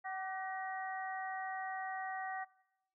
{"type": "harmonic tone with a mistuned harmonic", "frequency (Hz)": 378.9, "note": "F#4", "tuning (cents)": 41, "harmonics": [2, 3, 4, 5], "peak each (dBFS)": [-41, -49, -50, -45], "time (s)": [0.04, 2.45], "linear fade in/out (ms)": 20, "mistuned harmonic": 3, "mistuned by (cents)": 50, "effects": ["noise-tail reverb RT60 0.8 s tail -19 dB re dry"]}